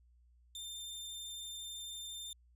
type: tone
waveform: sawtooth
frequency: 3594 Hz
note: A7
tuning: 36 cents sharp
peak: -40 dBFS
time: 0.55-2.33 s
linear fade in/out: 2 ms
effects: added 60 Hz sine -63 dBFS peak until 2.55 s + resampled to 32000 Hz